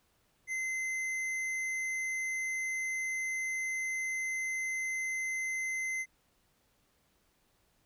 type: tone with hard clipping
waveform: sine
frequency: 2063 Hz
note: C7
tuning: 25 cents flat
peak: -34 dBFS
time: 0.47-6.06 s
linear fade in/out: 50 ms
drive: 9 dB
effects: pink hiss -72 dBFS RMS until 7.85 s